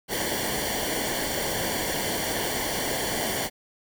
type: noise with comb filter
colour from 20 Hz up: pink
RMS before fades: -28 dBFS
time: 0.08-3.5 s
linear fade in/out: 50 ms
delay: 0.78 ms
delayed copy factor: -0.75
effects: none